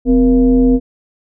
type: tone with frequency modulation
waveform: sine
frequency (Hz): 257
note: C4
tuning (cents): -31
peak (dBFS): -7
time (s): 0.05-0.8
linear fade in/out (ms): 50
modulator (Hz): 215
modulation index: 0.75
effects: none